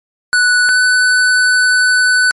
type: tone pair in turn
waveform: square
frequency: 1480 / 1498.1 Hz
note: F#6 / F#6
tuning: 0 / +21 cents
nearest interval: unison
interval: 21 cents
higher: second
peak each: -9 dBFS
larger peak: neither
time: 0.33-0.69 / 0.69-2.31 s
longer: second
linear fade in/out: 0 ms
effects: MP3 48 kbps

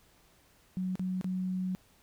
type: tone with dropouts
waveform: sine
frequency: 185 Hz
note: F#3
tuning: in tune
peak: -30 dBFS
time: 0.77-1.75 s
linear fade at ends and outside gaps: 0 ms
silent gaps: 0.955-0.995 / 1.212-1.244 s
effects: pink hiss -64 dBFS RMS until 2.02 s

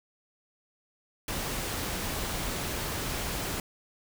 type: noise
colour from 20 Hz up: pink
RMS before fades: -33 dBFS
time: 1.28-3.6 s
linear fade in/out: 2 ms
effects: none

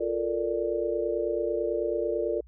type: chord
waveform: sine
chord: Bb major seventh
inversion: second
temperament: equal with one note detuned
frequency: 349.2 / 440 / 469.1 / 587.3 Hz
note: F4 / A4 / Bb4 / D5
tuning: 0 / 0 / +11 / 0 cents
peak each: -31 dBFS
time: 0-2.41 s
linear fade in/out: 10 ms
effects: added 60 Hz sine -49 dBFS peak until 2.47 s

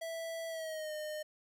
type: tone with pitch glide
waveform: square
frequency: 658 to 610.4 Hz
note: E5 to D#5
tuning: -3 to -33 cents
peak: -39 dBFS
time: 0.01-1.23 s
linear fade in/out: 10 ms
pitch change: -130 cents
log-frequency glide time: 0.48-0.93 s
effects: 12-bit

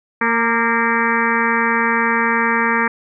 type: harmonic tone with a mistuned harmonic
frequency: 230.6 Hz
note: A#3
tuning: 19 cents flat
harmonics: 1 / 2 / 4 / 5 / 6 / 7 / 8 / 9 / 10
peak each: -22 / -24 / -21 / -22 / -26 / -22 / -21 / -26 / -26 dBFS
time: 0.21-2.88 s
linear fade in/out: 5 ms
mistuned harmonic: 5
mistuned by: +34 cents
effects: none

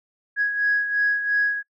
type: beating tone pair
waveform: sine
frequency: 1661.2 / 1664.1 Hz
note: G#6 / G#6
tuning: 0 / +3 cents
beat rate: 2.9 Hz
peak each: -19 / -26 dBFS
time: 0.36-1.63 s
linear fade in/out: 50 ms
effects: noise-tail reverb RT60 0.1 s tail -23 dB re dry + tanh soft clip ceiling -12 dBFS

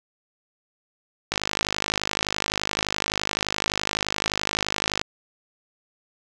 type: click train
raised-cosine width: 0.2 ms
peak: -5 dBFS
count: 192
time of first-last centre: 1.32-5.014 s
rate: 51.7 Hz
effects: none

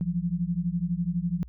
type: beating tone pair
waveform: sine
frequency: 168 / 180 Hz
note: E3 / F#3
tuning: +33 / -47 cents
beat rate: 12 Hz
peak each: -28 dBFS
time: 0.01-1.43 s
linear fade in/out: 0 ms
effects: added 60 Hz sine -43 dBFS peak until 1.48 s

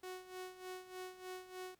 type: tone with tremolo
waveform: sawtooth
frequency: 369.1 Hz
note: F#4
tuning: 4 cents flat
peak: -40 dBFS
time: 0.03-1.75 s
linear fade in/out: 5 ms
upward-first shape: sine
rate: 3.3 Hz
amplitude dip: 75%
effects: pink hiss -75 dBFS RMS until 1.79 s

